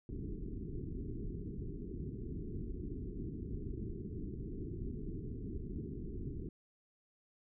pink low-pass noise, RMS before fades -42 dBFS, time 0.09-6.49 s, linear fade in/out 2 ms, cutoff 420 Hz, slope 96 dB/octave, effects none

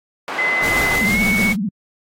white band-pass noise, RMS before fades -26 dBFS, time 0.28-0.96 s, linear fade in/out 0 ms, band 370 to 1400 Hz, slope 12 dB/octave
sine tone with pitch glide, 2037 to 2221 Hz, C7 to C#7, -47 to +3 cents, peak -16 dBFS, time 0.38-1.53 s, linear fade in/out 10 ms, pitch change +150 cents, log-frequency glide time 1.03-1.21 s
pink noise with tremolo, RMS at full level -24 dBFS, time 0.61-1.56 s, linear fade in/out 50 ms, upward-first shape sine, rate 6.5 Hz, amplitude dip 30%
sine tone with vibrato, 203.6 Hz, G#3, 34 cents flat, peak -18 dBFS, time 1.01-1.69 s, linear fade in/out 5 ms, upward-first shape triangle, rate 16 Hz, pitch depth 250 cents each way
effects AAC 48 kbps

